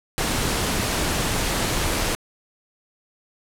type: noise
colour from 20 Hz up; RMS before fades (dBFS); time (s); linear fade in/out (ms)
pink; -23; 0.18-2.15; 0
effects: low-pass 12000 Hz 12 dB/octave